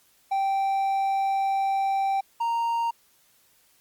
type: tone pair in turn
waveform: triangle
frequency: 781 / 928.8 Hz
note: G5 / A#5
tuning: -7 / -7 cents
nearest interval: minor third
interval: 300 cents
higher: second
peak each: -20 / -21 dBFS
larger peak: first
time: 0.31-2.21 / 2.4-2.91 s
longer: first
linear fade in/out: 10 ms
effects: white hiss -62 dBFS RMS until 3.8 s + Opus 48 kbps